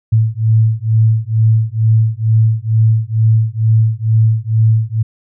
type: beating tone pair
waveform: sine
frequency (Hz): 110 / 112.2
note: A2 / A2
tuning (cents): 0 / +34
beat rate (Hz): 2.2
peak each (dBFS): -12 / -12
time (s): 0.12-5.03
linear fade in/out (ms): 10
effects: none